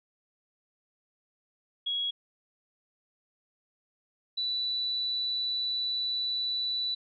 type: tone pair in turn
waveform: sine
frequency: 3322 / 3963 Hz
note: G#7 / B7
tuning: 0 / +5 cents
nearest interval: minor third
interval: 305 cents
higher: second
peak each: -28 dBFS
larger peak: neither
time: 1.86-2.11 / 4.37-6.95 s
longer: second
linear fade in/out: 10 ms
effects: none